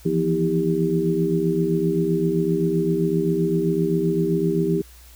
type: tone cluster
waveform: sine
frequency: 163.2 / 170.9 / 244.9 / 321.8 / 397.1 Hz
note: E3 / F3 / B3 / E4 / G4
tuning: -17 / -37 / -14 / -42 / +22 cents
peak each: -27 / -23 / -30 / -25 / -22 dBFS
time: 0.05-4.82 s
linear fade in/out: 10 ms
effects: added 60 Hz sine -45 dBFS peak until 5.15 s + white hiss -50 dBFS RMS until 5.15 s